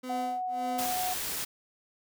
30% pulse tone with tremolo, 254.1 Hz, B3, 49 cents sharp, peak -31 dBFS, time 0.03-0.99 s, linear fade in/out 10 ms, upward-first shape sine, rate 1.8 Hz, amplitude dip 100%
sine tone with pitch glide, 740 to 733.6 Hz, F#5 to F#5, 0 to -15 cents, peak -30 dBFS, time 0.09-1.14 s, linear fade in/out 10 ms, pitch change -15 cents, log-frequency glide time 0.34-0.69 s
white noise, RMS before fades -34 dBFS, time 0.78-1.45 s, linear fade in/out 10 ms
effects none

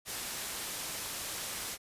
white low-pass noise, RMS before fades -39 dBFS, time 0.05-1.78 s, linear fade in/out 50 ms, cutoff 12000 Hz, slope 12 dB/octave, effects resampled to 32000 Hz

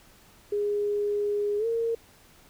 sine tone with pitch glide, 412 to 459.8 Hz, G#4 to A#4, -14 to -24 cents, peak -24 dBFS, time 0.52-1.95 s, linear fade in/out 5 ms, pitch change +190 cents, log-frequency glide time 1.58-1.66 s, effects pink hiss -56 dBFS RMS until 2.49 s

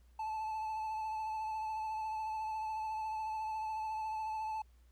triangle tone with vibrato, 872 Hz, A5, 16 cents flat, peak -34 dBFS, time 0.19-4.62 s, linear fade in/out 5 ms, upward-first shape sine, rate 14 Hz, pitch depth 22 cents each way, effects added 60 Hz sine -60 dBFS peak until 4.91 s + pink hiss -75 dBFS RMS until 4.91 s

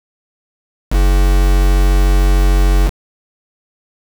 triangle tone with quantisation, 46.82 Hz, F#1, 21 cents sharp, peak -6 dBFS, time 0.9-2.91 s, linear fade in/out 50 ms, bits 3, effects none

